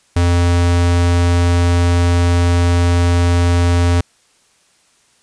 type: tone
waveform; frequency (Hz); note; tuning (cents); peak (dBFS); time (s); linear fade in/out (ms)
square; 87; F2; -6; -11; 0.16-4.01; 5
effects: white hiss -55 dBFS RMS until 5.22 s + resampled to 22050 Hz